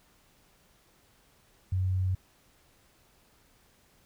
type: tone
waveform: sine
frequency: 93.1 Hz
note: F#2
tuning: 11 cents sharp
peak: -25 dBFS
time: 1.72-2.15 s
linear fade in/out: 5 ms
effects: pink hiss -64 dBFS RMS until 4.05 s